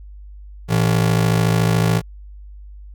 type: ring-modulated tone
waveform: 45% pulse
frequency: 141 Hz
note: C#3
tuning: 30 cents sharp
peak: -11 dBFS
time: 0.68-2.02 s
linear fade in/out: 50 ms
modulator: 26.9 Hz
effects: added 50 Hz sine -35 dBFS peak until 2.94 s